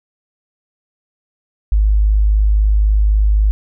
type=tone; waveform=sine; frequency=51.91 Hz; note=G#1; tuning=in tune; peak=-9 dBFS; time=1.72-3.51 s; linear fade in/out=0 ms; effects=none